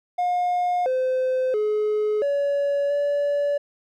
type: tone with pitch steps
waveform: triangle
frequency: 715 / 515 / 424.3 / 567 / 575 Hz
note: F5 / C5 / G#4 / C#5 / D5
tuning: +41 / -28 / +37 / +39 / -37 cents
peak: -17 dBFS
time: 0.18-3.58 s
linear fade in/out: 10 ms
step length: 680 ms
effects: tanh soft clip ceiling -14 dBFS